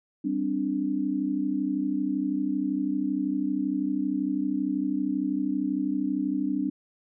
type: chord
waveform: sine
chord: G suspended fourth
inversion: none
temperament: just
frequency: 196 / 261.3 / 294 Hz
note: G3 / C4 / D4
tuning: 0 / -2 / +2 cents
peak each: -32 / -29 / -27 dBFS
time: 0.24-6.7 s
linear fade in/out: 10 ms
effects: none